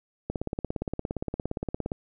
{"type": "click train", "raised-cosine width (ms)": 2, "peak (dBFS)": -16, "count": 29, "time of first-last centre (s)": [0.3, 1.918], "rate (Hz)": 17.3, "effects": []}